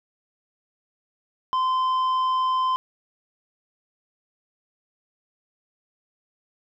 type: tone with tanh clipping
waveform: sine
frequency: 1032 Hz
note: C6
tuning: 24 cents flat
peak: -21 dBFS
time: 1.53-2.76 s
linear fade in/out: 0 ms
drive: 6 dB
effects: none